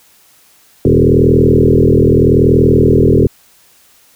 sine tone with frequency modulation, 259.6 Hz, C4, 13 cents flat, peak -5 dBFS, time 0.85-3.27 s, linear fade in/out 2 ms, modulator 40.8 Hz, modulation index 4.7, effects white hiss -48 dBFS RMS until 4.15 s

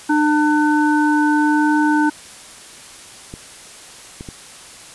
harmonic tone, 300.1 Hz, D4, 38 cents sharp, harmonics 1 / 3 / 5, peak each -14 / -19 / -21 dBFS, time 0.09-2.1 s, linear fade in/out 10 ms
clicks, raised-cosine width 3 ms, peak -18 dBFS, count 3, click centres 3.339 / 4.209 / 4.288 s
effects white hiss -39 dBFS RMS until 4.94 s + resampled to 24000 Hz

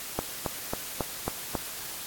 click train, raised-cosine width 1 ms, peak -13 dBFS, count 6, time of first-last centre 0.19-1.552 s, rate 3.67 Hz, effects white hiss -38 dBFS RMS until 2.06 s + AAC 64 kbps

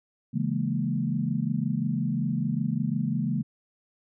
sine chord, A# half-diminished seventh, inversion first, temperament equal, 138.59 / 164.81 / 207.7 / 233.1 Hz, C#3 / E3 / G#3 / A#3, 0 / 0 / 0 / 0 cents, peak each -30 dBFS, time 0.33-3.43 s, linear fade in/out 20 ms, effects none

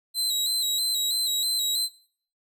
sawtooth tone with vibrato, 3963 Hz, B7, 5 cents sharp, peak -21 dBFS, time 0.14-1.89 s, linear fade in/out 50 ms, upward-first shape square, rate 3.1 Hz, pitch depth 49 cents each way, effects noise-tail reverb RT60 0.5 s tail -17 dB re dry

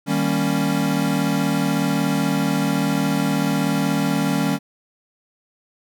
square chord, Eb dominant seventh, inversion none, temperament equal with one note detuned, 155.56 / 196 / 232.3 / 277.2 Hz, Eb3 / G3 / Bb3 / Db4, 0 / 0 / -6 / 0 cents, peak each -25 / -24 / -27 / -23 dBFS, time 0.06-4.59 s, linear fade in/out 50 ms, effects none

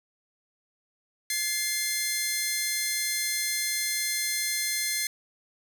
10% pulse tone pair together, 1714.6 / 2093 Hz, A6 / C7, -45 / 0 cents, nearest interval minor third, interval 345 cents, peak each -25 / -18 dBFS, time 1.3-5.07 s, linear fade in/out 2 ms, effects none

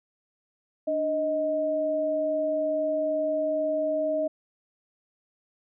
sine tone pair together, 296 / 626.3 Hz, D4 / D#5, +14 / +11 cents, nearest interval octave + minor second, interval 1297 cents, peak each -32 / -24 dBFS, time 0.87-4.28 s, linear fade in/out 10 ms, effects none

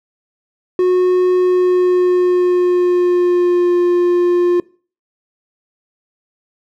triangle tone with pitch glide, 364.5 to 352.7 Hz, F#4 to F4, -26 to +17 cents, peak -8 dBFS, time 0.79-4.6 s, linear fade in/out 2 ms, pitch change -57 cents, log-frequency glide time 1.37-3.75 s, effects noise-tail reverb RT60 0.4 s tail -22 dB re dry

